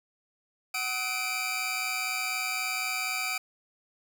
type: tone cluster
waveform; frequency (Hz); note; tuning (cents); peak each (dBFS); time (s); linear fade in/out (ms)
sawtooth; 747 / 1271 / 2338 / 2462; F#5 / D#6 / D7 / D#7; +16 / +36 / -8 / -19; -34 / -34 / -28 / -33; 0.74-3.38; 5
effects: none